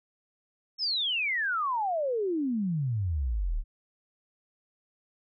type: exponential sweep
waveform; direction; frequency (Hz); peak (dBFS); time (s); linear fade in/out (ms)
sine; down; 5450 to 32.7; -26; 0.78-3.64; 50
effects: none